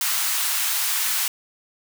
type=high-pass noise; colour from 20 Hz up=white; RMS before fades=-23 dBFS; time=0.01-1.28 s; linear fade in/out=2 ms; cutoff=880 Hz; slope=24 dB/octave; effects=none